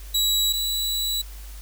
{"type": "tone pair in turn", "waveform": "sawtooth", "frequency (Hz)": [3900, 3929], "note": ["B7", "B7"], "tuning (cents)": [-23, -10], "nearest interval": "unison", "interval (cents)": 13, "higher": "second", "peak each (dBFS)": [-16, -20], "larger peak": "first", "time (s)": [[0.14, 0.53], [0.53, 1.22]], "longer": "second", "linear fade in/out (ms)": 10, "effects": ["added 50 Hz sine -36 dBFS peak until 1.61 s", "white hiss -47 dBFS RMS until 1.61 s"]}